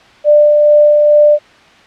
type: tone with tremolo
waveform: sine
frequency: 594 Hz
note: D5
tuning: 20 cents sharp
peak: -3 dBFS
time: 0.24-1.39 s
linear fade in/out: 50 ms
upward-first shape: sine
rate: 2.3 Hz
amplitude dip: 25%
effects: white hiss -42 dBFS RMS until 1.86 s + low-pass 3000 Hz 12 dB/octave